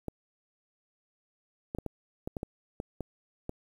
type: clicks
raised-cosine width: 2 ms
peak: -21 dBFS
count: 10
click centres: 0.083 / 1.749 / 1.786 / 1.863 / 2.275 / 2.368 / 2.431 / 2.801 / 3.007 / 3.494 s
effects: 9-bit